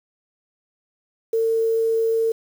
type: tone with quantisation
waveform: sine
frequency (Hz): 451.4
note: A4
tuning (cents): +44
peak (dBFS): -17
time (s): 1.33-2.32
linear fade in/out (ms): 5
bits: 7
effects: none